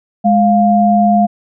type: tone pair together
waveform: sine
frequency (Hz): 208.1 / 701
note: G#3 / F5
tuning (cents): +4 / +6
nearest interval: octave + major sixth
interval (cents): 2102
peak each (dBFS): -10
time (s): 0.24-1.27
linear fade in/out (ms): 20
effects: none